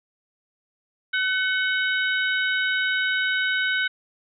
harmonic tone with a mistuned harmonic, 755 Hz, F#5, 35 cents sharp, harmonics 2 / 3 / 4 / 5, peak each -22 / -29 / -31 / -31 dBFS, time 1.13-3.88 s, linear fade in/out 10 ms, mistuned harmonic 3, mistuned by -50 cents, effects none

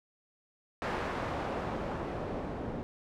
white noise with low-pass filter sweep, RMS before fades -36 dBFS, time 0.82-2.83 s, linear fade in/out 0 ms, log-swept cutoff 1200 to 470 Hz, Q 0.72, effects none

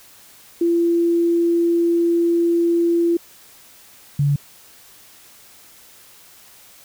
sine tone pair in turn, 340 / 142.95 Hz, F4 / D3, -46 / -46 cents, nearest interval octave + minor third, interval 1500 cents, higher first, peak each -14 dBFS, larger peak neither, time 0.61-3.17 / 4.19-4.36 s, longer first, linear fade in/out 5 ms, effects white hiss -47 dBFS RMS until 6.84 s

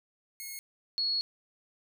5% pulse / sine tone pair in turn, 2172 / 4344 Hz, C#7 / C#8, -36 / -36 cents, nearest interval octave, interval 1200 cents, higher second, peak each -29 / -27 dBFS, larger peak second, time 0.4-0.59 / 0.98-1.21 s, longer second, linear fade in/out 0 ms, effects none

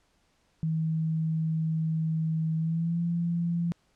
sine tone with pitch glide, 160 to 170.5 Hz, D#3 to F3, +49 to -41 cents, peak -25 dBFS, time 0.63-3.72 s, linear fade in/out 0 ms, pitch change +110 cents, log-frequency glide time 2.57-3 s, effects pink hiss -69 dBFS RMS until 3.95 s + low-pass 8000 Hz 12 dB/octave

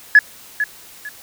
sine tone with echo, 1700 Hz, G#6, 40 cents sharp, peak -3 dBFS, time 0.15-0.19 s, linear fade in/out 2 ms, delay 450 ms, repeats 2, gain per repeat -12 dB, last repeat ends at 1.09 s, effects tanh soft clip ceiling 0 dBFS + white hiss -42 dBFS RMS until 1.22 s

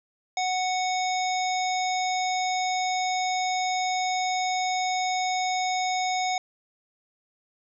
harmonic tone, 740 Hz, F#5, in tune, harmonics 1 / 3 / 5 / 7 / 9, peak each -25 / -32 / -35 / -38 / -36 dBFS, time 0.37-6.38 s, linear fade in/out 2 ms, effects none

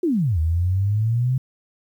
sine exponential two-way sweep, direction down then up, 378 to 77.78 to 132.6 Hz, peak -17 dBFS, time 0.03-1.38 s, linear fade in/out 5 ms, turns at 0.39 s, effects 9-bit

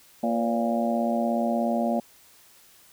harmonic tone with a mistuned harmonic, 116.54 Hz, A#2, in tune, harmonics 2 / 3 / 4 / 5 / 6 / 7, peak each -25 / -35 / -36 / -28 / -29 / -35 dBFS, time 0.23-2 s, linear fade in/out 5 ms, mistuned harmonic 4, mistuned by +140 cents, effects white hiss -55 dBFS RMS until 2.92 s

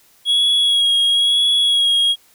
triangle tone with vibrato, 3322 Hz, G#7, in tune, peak -11 dBFS, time 0.25-2.16 s, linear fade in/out 50 ms, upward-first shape sine, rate 1 Hz, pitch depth 24 cents each way, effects white hiss -53 dBFS RMS until 2.34 s

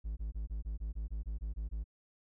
triangle tone bursts, 53.5 Hz, A1, 48 cents flat, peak -33 dBFS, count 12, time 0.04-1.842 s, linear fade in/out 20 ms, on 130 ms, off 22 ms, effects none

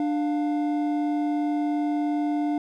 triangle tone pair together, 296.2 / 704.5 Hz, D4 / F5, +15 / +15 cents, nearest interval octave + minor third, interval 1500 cents, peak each -21 / -29 dBFS, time 0-2.58 s, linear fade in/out 2 ms, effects none

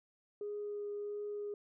sine tone with vibrato, 412.6 Hz, G#4, 11 cents flat, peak -37 dBFS, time 0.41-1.54 s, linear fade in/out 2 ms, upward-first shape triangle, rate 1.5 Hz, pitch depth 9 cents each way, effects tanh soft clip ceiling -33 dBFS

